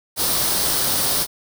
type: noise with comb filter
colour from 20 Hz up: white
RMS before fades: -20 dBFS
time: 0.16-1.27 s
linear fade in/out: 50 ms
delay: 0.21 ms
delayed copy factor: +0.5
effects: none